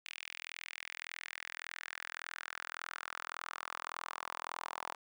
sawtooth tone with high-pass filter sweep, 41.76 Hz, E1, 23 cents sharp, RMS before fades -45 dBFS, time 0.05-4.95 s, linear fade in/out 10 ms, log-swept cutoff 2500 to 940 Hz, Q 3, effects none

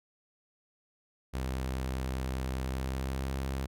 sawtooth tone with pitch glide, 65 to 66.87 Hz, C2 to C2, -11 to +38 cents, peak -28 dBFS, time 1.33-3.67 s, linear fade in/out 20 ms, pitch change +49 cents, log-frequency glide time 2.62-3.33 s, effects none

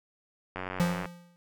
click train, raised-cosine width 0.5 ms, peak -20 dBFS, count 47, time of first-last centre 0.56-1.056 s, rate 92.7 Hz
square tone with exponential decay, 174.2 Hz, F3, 4 cents flat, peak -22 dBFS, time 0.8-1.36 s, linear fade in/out 0 ms, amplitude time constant 120 ms
effects none

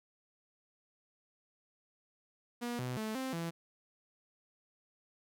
sawtooth tone with pitch steps, 240 / 125.7 / 217.8 / 262.1 / 167.4 Hz, B3 / B2 / A3 / C4 / E3, -49 / +31 / -17 / +3 / +27 cents, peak -32 dBFS, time 2.61-3.51 s, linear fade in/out 20 ms, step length 180 ms, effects none

